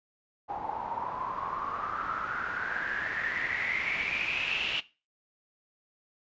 white noise with low-pass filter sweep, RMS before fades -33 dBFS, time 0.48-4.81 s, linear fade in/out 20 ms, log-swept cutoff 810 to 2900 Hz, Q 9.9, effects noise-tail reverb RT60 0.3 s tail -18 dB re dry + resampled to 16000 Hz

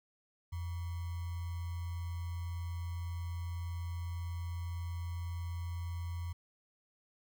sine tone with sample-and-hold, 85.9 Hz, F2, 28 cents flat, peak -36 dBFS, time 0.52-6.33 s, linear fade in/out 10 ms, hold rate 1050 Hz, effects none

